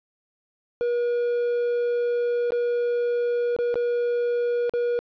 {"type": "tone with dropouts", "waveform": "triangle", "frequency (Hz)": 480, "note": "B4", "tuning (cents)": -49, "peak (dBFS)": -19, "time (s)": [0.81, 4.99], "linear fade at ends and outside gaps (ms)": 0, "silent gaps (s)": [[2.506, 2.521], [3.564, 3.588], [3.742, 3.756], [4.695, 4.737]], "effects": ["resampled to 11025 Hz", "10-bit"]}